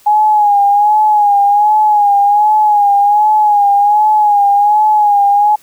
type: tone with vibrato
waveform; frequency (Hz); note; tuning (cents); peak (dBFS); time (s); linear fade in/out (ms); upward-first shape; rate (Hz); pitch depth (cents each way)
sine; 830; G#5; -1; -6; 0.06-5.56; 10; sine; 1.3; 53
effects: white hiss -46 dBFS RMS until 5.62 s